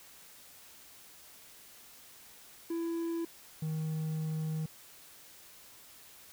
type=tone pair in turn; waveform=triangle; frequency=334.3 / 157.27 Hz; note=E4 / D#3; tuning=+24 / +19 cents; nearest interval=octave + minor second; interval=1305 cents; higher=first; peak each=-30 / -30 dBFS; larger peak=neither; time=2.7-3.25 / 3.62-4.66 s; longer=second; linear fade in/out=5 ms; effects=white hiss -55 dBFS RMS until 6.32 s